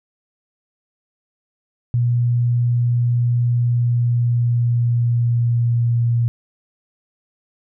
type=tone with pitch glide; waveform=sine; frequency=120.5 to 118.16 Hz; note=B2 to A#2; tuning=-42 to +24 cents; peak=-14 dBFS; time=1.94-6.28 s; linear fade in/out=0 ms; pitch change=-34 cents; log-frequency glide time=3.53-6.01 s; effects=none